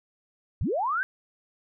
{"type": "linear sweep", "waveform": "sine", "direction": "up", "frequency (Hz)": [51.91, 1607], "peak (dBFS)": -24, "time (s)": [0.61, 1.03], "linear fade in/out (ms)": 0, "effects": []}